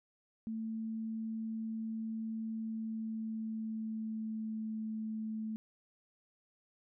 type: tone with pitch glide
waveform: sine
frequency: 222.4 to 218.8 Hz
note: A3 to A3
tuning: +19 to -9 cents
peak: -36 dBFS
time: 0.47-5.56 s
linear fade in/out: 0 ms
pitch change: -28 cents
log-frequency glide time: 2.54-4.79 s
effects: none